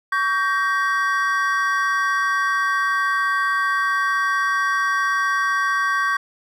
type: chord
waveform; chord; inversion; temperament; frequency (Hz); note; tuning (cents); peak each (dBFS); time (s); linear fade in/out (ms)
triangle; G diminished; second; just; 1128.9 / 1568 / 1881.6; Db6 / G6 / Bb6; +31 / 0 / +16; -19 / -20 / -24; 0.12-6.17; 5
effects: none